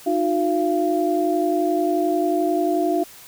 sine tone cluster, 309.1 / 360.4 / 685 Hz, D#4 / F#4 / F5, -11 / -45 / -34 cents, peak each -22 dBFS, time 0.06-3.04 s, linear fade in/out 10 ms, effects white hiss -44 dBFS RMS until 3.27 s

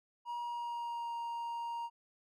triangle tone with pitch glide, 954 to 936.5 Hz, A#5 to A#5, +40 to +8 cents, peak -35 dBFS, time 0.25-1.9 s, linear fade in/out 50 ms, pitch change -32 cents, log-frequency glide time 0.41-1.13 s, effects none

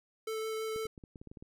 square tone with vibrato, 440 Hz, A4, in tune, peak -35 dBFS, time 0.27-0.87 s, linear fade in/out 5 ms, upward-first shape sine, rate 6.1 Hz, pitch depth 8 cents each way
clicks, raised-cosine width 3 ms, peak -35 dBFS, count 10, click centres 0.761 / 0.855 / 0.978 / 1.038 / 1.158 / 1.215 / 1.273 / 1.315 / 1.372 / 1.425 s
effects none

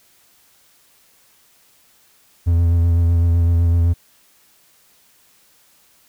triangle tone with vibrato, 84.9 Hz, F2, 48 cents flat, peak -10 dBFS, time 2.46-3.94 s, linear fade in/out 20 ms, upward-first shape sine, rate 7.9 Hz, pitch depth 25 cents each way, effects white hiss -55 dBFS RMS until 6.08 s

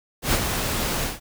pink noise with ADSR envelope, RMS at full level -19 dBFS, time 0.22-1.2 s, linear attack 110 ms, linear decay 48 ms, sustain -6 dB, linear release 170 ms, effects none

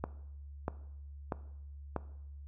click train, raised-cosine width 1 ms, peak -19 dBFS, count 4, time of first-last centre 0.04-1.963 s, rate 1.56 Hz, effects noise-tail reverb RT60 0.8 s tail -17 dB re dry + added 71 Hz sine -45 dBFS peak until 2.47 s

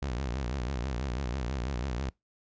sawtooth tone with vibrato, 63.8 Hz, C2, 43 cents flat, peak -27 dBFS, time 0.02-2.1 s, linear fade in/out 5 ms, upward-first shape sine, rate 6.1 Hz, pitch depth 180 cents each way, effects noise-tail reverb RT60 0.2 s tail -26 dB re dry + resampled to 16000 Hz

